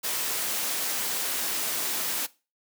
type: noise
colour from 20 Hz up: white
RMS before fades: -29 dBFS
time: 0.03-2.27 s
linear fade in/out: 20 ms
effects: noise-tail reverb RT60 0.3 s tail -20 dB re dry + high-pass 200 Hz 12 dB/octave